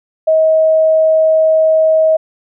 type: tone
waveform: sine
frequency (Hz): 635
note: D#5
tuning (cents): +35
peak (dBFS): -7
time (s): 0.27-2.17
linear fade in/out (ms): 10
effects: none